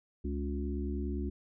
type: harmonic tone with a mistuned harmonic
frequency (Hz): 70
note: C#2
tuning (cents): +18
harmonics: 1 / 3 / 4 / 5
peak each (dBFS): -34 / -39 / -40 / -41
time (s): 0.24-1.3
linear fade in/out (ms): 10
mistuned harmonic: 5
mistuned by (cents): +36
effects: none